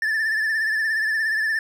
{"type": "tone with vibrato", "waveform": "triangle", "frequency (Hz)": 1760, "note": "A6", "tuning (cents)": 0, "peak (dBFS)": -18, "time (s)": [0.02, 1.59], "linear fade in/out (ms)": 2, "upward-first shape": "triangle", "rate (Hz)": 17, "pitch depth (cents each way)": 66, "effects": []}